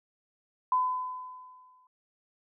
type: tone with exponential decay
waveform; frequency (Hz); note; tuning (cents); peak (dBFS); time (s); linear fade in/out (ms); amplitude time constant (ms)
sine; 1011; B5; +40; -21; 0.72-1.87; 2; 250
effects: none